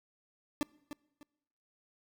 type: tone with echo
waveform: 40% pulse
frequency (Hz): 293.7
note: D4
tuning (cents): 0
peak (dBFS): -28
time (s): 0.61-0.63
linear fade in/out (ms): 0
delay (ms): 300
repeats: 2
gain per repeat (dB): -11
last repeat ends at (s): 1.23
effects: noise-tail reverb RT60 1.0 s tail -25 dB re dry